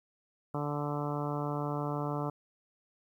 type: harmonic tone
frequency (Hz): 146.3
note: D3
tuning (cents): -6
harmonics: 1 / 2 / 3 / 4 / 5 / 6 / 7 / 8 / 9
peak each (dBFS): -35 / -38 / -40 / -41 / -42 / -43 / -43 / -44 / -45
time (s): 0.54-2.3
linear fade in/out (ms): 5
effects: 11-bit